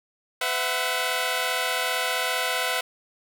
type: chord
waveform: 10% pulse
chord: B suspended fourth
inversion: none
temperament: equal with one note detuned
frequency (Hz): 505.1 / 659.3 / 740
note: B4 / E5 / F#5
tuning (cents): +39 / 0 / 0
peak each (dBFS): -20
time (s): 0.41-2.81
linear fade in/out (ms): 5
effects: none